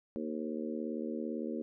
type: harmonic tone with a mistuned harmonic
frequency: 77.78 Hz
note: D#2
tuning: in tune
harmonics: 3 / 4 / 5 / 6 / 7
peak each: -38 / -40 / -42 / -44 / -45 dBFS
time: 0.16-1.62 s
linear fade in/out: 0 ms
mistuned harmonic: 7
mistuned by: -15 cents
effects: none